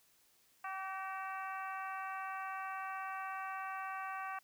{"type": "harmonic tone with a mistuned harmonic", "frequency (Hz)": 383.4, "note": "G4", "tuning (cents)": -38, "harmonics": [2, 3, 4, 5, 6, 7], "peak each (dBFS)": [-44, -43, -47, -51, -54, -54], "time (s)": [0.64, 4.39], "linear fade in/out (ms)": 5, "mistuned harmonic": 5, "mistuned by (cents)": -36, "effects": ["white hiss -70 dBFS RMS until 4.43 s"]}